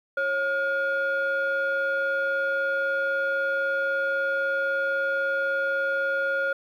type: tone pair together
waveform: sine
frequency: 547.8 / 1424 Hz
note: C#5 / F6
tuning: -21 / +33 cents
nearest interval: octave + perfect fourth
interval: 1654 cents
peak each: -25 / -23 dBFS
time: 0.17-6.53 s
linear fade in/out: 5 ms
effects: tanh soft clip ceiling -19 dBFS + 10-bit